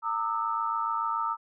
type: tone cluster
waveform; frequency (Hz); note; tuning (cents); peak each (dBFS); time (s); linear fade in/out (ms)
sine; 916 / 1202 / 1309; A#5 / D6 / E6; -31 / +40 / -13; -31 / -32 / -30; 0.02-1.37; 50
effects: none